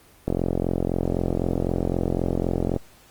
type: click train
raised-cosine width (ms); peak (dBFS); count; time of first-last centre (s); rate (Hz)
2; -9; 110; 0.28-2.763; 43.9
effects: pink hiss -53 dBFS RMS until 3.1 s + Opus 24 kbps